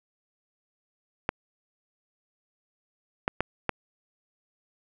clicks, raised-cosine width 0.5 ms, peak -9 dBFS, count 4, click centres 1.291 / 3.279 / 3.406 / 3.693 s, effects none

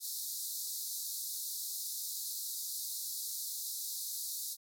white band-pass noise, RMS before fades -40 dBFS, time 0-4.57 s, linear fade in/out 50 ms, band 3800 to 16000 Hz, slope 96 dB/octave, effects none

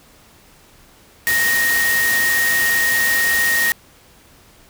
sine tone in noise, 1864.7 Hz, A#6, in tune, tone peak -15 dBFS, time 1.27-3.72 s, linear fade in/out 0 ms, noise white, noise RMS -22 dBFS, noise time 1.27-3.72 s, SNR +4 dB, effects pink hiss -49 dBFS RMS until 4.69 s

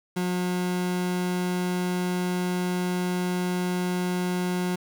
30% pulse tone, 180 Hz, F#3, 47 cents flat, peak -22 dBFS, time 0.16-4.76 s, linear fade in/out 10 ms, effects 8-bit

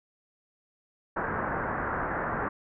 white low-pass noise, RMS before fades -31 dBFS, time 1.16-2.49 s, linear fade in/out 10 ms, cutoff 1700 Hz, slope 48 dB/octave, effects none

